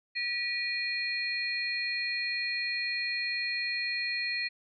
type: tone cluster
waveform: sine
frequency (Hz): 1935 / 2442 / 4242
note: B6 / D#7 / C8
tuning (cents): -36 / -33 / +23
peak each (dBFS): -34 / -33 / -35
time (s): 0.15-4.49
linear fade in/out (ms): 20
effects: none